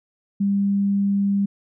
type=tone; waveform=sine; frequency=199.4 Hz; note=G3; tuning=30 cents sharp; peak=-17 dBFS; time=0.4-1.46 s; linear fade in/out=10 ms; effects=none